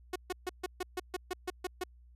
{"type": "tone bursts", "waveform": "sawtooth", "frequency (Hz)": 365.4, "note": "F#4", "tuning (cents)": -22, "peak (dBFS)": -29, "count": 11, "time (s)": [0.13, 1.838], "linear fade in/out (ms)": 5, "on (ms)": 28, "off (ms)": 140, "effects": ["added 60 Hz sine -55 dBFS peak until 2.15 s", "resampled to 32000 Hz"]}